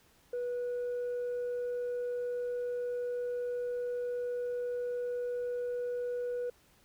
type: tone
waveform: sine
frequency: 488.4 Hz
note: B4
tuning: 19 cents flat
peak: -30 dBFS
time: 0.33-6.5 s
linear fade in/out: 5 ms
effects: tanh soft clip ceiling -31 dBFS + pink hiss -65 dBFS RMS until 6.84 s